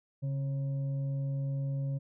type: tone with frequency modulation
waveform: sine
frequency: 138.9 Hz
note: C#3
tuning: 4 cents sharp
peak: -30 dBFS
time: 0.22-1.99 s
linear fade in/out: 20 ms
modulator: 408 Hz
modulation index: 0.27
effects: none